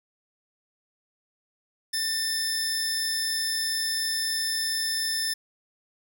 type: tone pair together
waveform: sawtooth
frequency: 1793 / 5256 Hz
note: A6 / E8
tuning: +32 / -6 cents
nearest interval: octave + perfect fifth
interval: 1862 cents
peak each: -28 / -24 dBFS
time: 1.93-5.34 s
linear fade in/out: 10 ms
effects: none